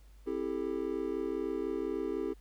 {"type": "chord", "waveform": "triangle", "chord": "A minor seventh", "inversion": "first", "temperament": "just", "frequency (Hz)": [264, 330, 396, 440], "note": ["C4", "E4", "G4", "A4"], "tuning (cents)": [16, 2, 18, 0], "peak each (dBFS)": [-38, -35, -34, -37], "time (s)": [0.26, 2.34], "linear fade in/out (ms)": 20, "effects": ["added 50 Hz sine -53 dBFS peak until 2.4 s", "pink hiss -68 dBFS RMS until 2.4 s"]}